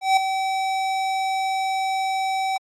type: tone with ADSR envelope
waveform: square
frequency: 767 Hz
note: G5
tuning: 38 cents flat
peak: -13 dBFS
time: 0.01-2.58 s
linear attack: 160 ms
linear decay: 4 ms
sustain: -9 dB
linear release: 13 ms
effects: low-pass 7000 Hz 12 dB/octave + AAC 64 kbps